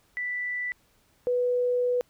sine tone pair in turn, 1975.5 / 492.9 Hz, B6 / B4, 0 / -3 cents, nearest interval 2 octaves, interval 2403 cents, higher first, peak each -28 / -22 dBFS, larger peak second, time 0.17-0.72 / 1.27-2.01 s, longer second, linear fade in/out 0 ms, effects pink hiss -65 dBFS RMS until 2.09 s

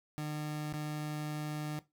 30% pulse tone with dropouts, 151 Hz, D3, 48 cents sharp, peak -33 dBFS, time 0.18-1.79 s, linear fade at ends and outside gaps 0 ms, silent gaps 0.725-0.738 s, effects noise-tail reverb RT60 0.2 s tail -17 dB re dry

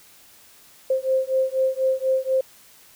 sine beating tone pair, 523.3 / 527.4 Hz, C5 / C5, 0 / +14 cents, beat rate 4.1 Hz, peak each -22 dBFS, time 0.9-2.41 s, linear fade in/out 5 ms, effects white hiss -51 dBFS RMS until 2.95 s

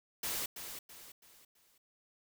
white noise with echo, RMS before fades -37 dBFS, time 0.23-0.46 s, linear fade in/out 5 ms, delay 330 ms, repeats 4, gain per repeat -8 dB, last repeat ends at 1.78 s, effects none

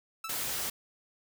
sawtooth tone with exponential decay, 1318.5 Hz, E6, in tune, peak -30 dBFS, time 0.24-0.45 s, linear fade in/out 5 ms, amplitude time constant 45 ms
white noise, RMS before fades -34 dBFS, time 0.29-0.7 s, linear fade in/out 5 ms
effects none

